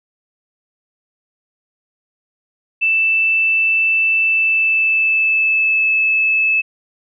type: tone with pitch glide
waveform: sine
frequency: 2649 to 2610 Hz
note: E7 to E7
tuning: +8 to -18 cents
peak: -12 dBFS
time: 2.81-6.62 s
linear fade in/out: 20 ms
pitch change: -26 cents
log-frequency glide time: 4.21-5.88 s
effects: none